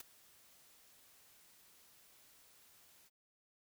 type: noise with ADSR envelope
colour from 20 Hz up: white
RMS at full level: -45 dBFS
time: 0-3.1 s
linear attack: 3 ms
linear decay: 14 ms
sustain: -20 dB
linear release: 35 ms
effects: none